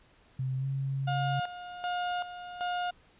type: tone with pitch glide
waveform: sine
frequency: 130.81 to 135.89 Hz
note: C3 to C#3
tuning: 0 to -34 cents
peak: -29 dBFS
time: 0.39-1.4 s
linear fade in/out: 5 ms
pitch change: +66 cents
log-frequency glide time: 0.57-0.66 s
type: tone with tremolo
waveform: 35% pulse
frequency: 713 Hz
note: F5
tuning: 36 cents sharp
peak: -28 dBFS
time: 1.07-2.91 s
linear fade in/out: 10 ms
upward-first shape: square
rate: 1.3 Hz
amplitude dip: 70%
effects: pink hiss -62 dBFS RMS until 3.19 s + resampled to 8000 Hz